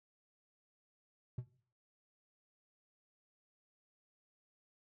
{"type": "tone with exponential decay", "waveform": "triangle", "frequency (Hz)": 123.47, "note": "B2", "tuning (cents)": 0, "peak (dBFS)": -32, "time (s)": [1.38, 1.47], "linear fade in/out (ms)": 5, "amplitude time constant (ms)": 19, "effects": ["noise-tail reverb RT60 0.5 s tail -18 dB re dry"]}